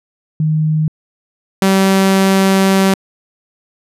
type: tone pair in turn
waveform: sine / sawtooth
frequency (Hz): 155.56 / 192.68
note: D#3 / G3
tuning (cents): 0 / -30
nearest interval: major third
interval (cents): 370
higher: second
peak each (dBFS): -11 / -5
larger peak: second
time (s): 0.4-0.88 / 1.62-2.94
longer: second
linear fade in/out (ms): 2
effects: resampled to 32000 Hz

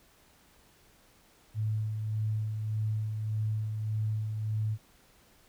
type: tone with tremolo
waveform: sine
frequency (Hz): 108.2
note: A2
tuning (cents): -29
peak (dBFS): -27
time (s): 1.54-4.78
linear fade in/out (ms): 50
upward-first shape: sine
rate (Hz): 1.7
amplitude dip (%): 40
effects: pink hiss -62 dBFS RMS until 5.48 s

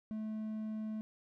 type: tone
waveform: triangle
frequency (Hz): 216.8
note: A3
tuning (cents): -25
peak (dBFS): -35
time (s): 0.11-1.01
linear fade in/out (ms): 0
effects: none

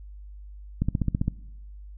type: click train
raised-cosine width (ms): 5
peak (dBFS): -11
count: 8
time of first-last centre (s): 0.82-1.281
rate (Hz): 15.2
effects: noise-tail reverb RT60 0.9 s tail -20 dB re dry + added 50 Hz sine -40 dBFS peak until 1.97 s

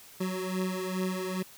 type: beating tone pair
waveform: 25% pulse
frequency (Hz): 185 / 187.4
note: F#3 / F#3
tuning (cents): 0 / +22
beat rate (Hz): 2.4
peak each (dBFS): -28 / -31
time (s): 0.2-1.43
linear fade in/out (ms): 10
effects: white hiss -52 dBFS RMS until 1.57 s

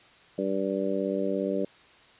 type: harmonic tone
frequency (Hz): 97.2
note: G2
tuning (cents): -14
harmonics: 2 / 3 / 4 / 5 / 6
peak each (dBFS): -32 / -32 / -32 / -32 / -32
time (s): 0.38-1.65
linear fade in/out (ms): 5
effects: white hiss -55 dBFS RMS until 2.19 s + resampled to 8000 Hz

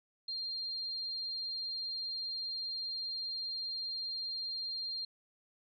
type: tone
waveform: sine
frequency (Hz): 4195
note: C8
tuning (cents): +4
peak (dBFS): -36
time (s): 0.28-5.05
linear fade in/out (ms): 5
effects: none

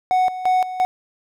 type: tone with tremolo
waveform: triangle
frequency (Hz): 740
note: F#5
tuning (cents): 0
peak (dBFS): -12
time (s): 0.11-0.85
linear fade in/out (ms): 0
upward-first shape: square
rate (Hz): 2.9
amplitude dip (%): 75
effects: none

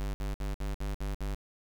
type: tone bursts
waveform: square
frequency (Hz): 49.77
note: G1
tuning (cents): +27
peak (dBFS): -32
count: 7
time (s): 0-1.346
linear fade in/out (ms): 0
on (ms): 140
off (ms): 61
effects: none

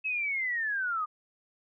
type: linear sweep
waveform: sine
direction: down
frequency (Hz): 2596 to 1200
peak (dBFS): -28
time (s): 0.04-1.06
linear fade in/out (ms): 20
effects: none

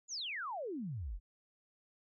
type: exponential sweep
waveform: sine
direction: down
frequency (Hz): 7220 to 37.3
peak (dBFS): -38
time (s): 0.08-1.2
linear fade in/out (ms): 50
effects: none

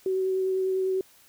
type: tone with vibrato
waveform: sine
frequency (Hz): 377.6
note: F#4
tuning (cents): +35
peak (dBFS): -23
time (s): 0.06-1.01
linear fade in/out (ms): 2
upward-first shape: sine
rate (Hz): 10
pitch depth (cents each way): 11
effects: white hiss -57 dBFS RMS until 1.28 s

